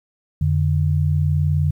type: tone pair together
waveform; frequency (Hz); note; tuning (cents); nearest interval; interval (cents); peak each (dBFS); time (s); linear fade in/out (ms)
sine; 87.9 / 147.6; F2 / D3; +12 / +9; major sixth; 897; -18; 0.41-1.71; 5
effects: 9-bit